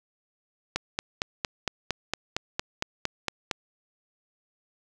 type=click train; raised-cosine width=0.2 ms; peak=-9 dBFS; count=13; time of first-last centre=0.76-3.512 s; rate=4.36 Hz; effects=none